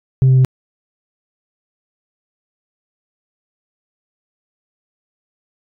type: tone with pitch steps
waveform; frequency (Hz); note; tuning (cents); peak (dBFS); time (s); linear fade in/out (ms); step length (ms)
sine; 131.3 / 130.39 / 129.49; C3 / C3 / C3; +6 / -6 / -18; -5; 0.22-0.448; 0; 76
effects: tanh soft clip ceiling -6 dBFS

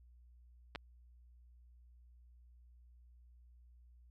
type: clicks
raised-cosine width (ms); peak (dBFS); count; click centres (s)
0.3; -29 / -25; 2; 0.751 / 0.758
effects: added 60 Hz sine -59 dBFS peak until 4.1 s

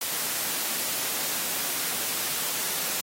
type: noise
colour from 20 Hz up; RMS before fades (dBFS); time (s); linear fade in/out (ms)
white; -29; 0.01-3.01; 5
effects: high-pass 150 Hz 12 dB/octave + AAC 48 kbps

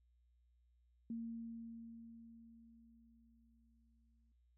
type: tone with exponential decay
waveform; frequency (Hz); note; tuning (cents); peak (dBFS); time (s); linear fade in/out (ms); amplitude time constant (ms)
sine; 229.7; A#3; -25; -40; 1.1-4.32; 2; 700
effects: noise-tail reverb RT60 0.3 s tail -25 dB re dry + added 60 Hz sine -70 dBFS peak until 4.57 s

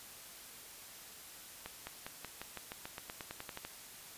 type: accelerating click train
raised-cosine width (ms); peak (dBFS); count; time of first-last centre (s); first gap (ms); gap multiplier
0.3; -26; 16; 1.66-3.65; 210; 0.93
effects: white hiss -52 dBFS RMS until 4.17 s + resampled to 32000 Hz

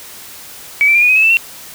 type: tone with pitch steps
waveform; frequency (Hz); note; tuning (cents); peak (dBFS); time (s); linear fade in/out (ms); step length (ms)
sine; 2277 / 2336 / 2396 / 2457 / 2521 / 2586 / 2652 / 2720; C#7 / D7 / D7 / D#7 / D#7 / E7 / E7 / F7; +46 / -10 / +34 / -22 / +22 / -34 / +10 / -46; -7; 0.81-1.37; 0; 70
effects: white hiss -34 dBFS RMS until 1.74 s

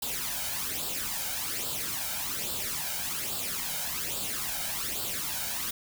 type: noise with flanger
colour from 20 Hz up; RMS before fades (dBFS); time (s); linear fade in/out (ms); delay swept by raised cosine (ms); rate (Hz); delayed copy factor
white; -33; 0.02-5.71; 5; 0.24 to 1.34; 1.2; +0.65
effects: none

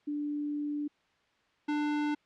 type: tone pair in turn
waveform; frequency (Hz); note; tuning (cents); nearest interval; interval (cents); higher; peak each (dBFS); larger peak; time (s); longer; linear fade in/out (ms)
sine / square; 293.7 / 296.8; D4 / D4; 0 / +18; unison; 18; second; -31 / -29; second; 0.07-0.88 / 1.68-2.15; first; 10
effects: white hiss -69 dBFS RMS until 2.25 s + low-pass 3000 Hz 12 dB/octave

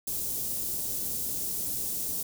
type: band-stop noise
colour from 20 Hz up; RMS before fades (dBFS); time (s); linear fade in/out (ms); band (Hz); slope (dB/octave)
white; -32; 0.07-2.23; 5; 380 to 7500; 12
effects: none

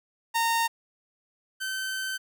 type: tone pair in turn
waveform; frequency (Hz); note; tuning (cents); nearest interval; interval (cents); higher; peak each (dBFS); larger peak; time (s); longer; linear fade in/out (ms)
sawtooth; 920 / 1538.8; A#5 / G6; -23 / -33; major sixth; 890; second; -19 / -26; first; 0.34-0.68 / 1.6-2.18; second; 20
effects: none

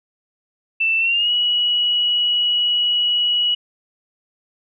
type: tone with pitch glide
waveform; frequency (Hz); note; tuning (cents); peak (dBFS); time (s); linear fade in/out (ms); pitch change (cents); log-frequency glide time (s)
sine; 2664 to 2922; E7 to F#7; +18 to -22; -15; 0.8-3.55; 10; +160; 0.99-1.31
effects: none

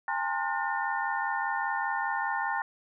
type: tone cluster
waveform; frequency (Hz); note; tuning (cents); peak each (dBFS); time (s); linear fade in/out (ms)
sine; 810 / 895 / 1051 / 1438 / 1807; G#5 / A5 / C6 / F#6 / A6; -43 / +29 / +7 / -50 / +46; -33 / -33 / -36 / -35 / -34; 0.08-2.62; 2
effects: none

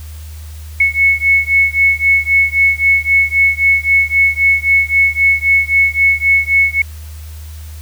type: beating tone pair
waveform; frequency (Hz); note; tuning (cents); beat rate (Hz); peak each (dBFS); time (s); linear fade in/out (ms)
sine; 2200 / 2203.8; C#7 / C#7; -14 / -11; 3.8; -12; 0.8-6.82; 5
effects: added 77 Hz sine -27 dBFS peak until 7.81 s + white hiss -41 dBFS RMS until 7.81 s

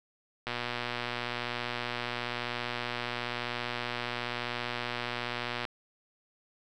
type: click train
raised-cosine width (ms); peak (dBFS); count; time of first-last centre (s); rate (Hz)
0.3; -17; 628; 0.47-5.652; 121
effects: none

